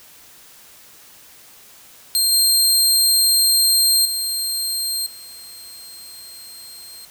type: tone with level steps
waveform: 20% pulse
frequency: 4187 Hz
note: C8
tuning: in tune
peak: -9 / -7 / -15 / -31 dBFS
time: 2.15-7.05 s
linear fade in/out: 0 ms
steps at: 2.32 / 4.05 / 5.06 s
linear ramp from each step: 5 ms
effects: white hiss -46 dBFS RMS until 7.1 s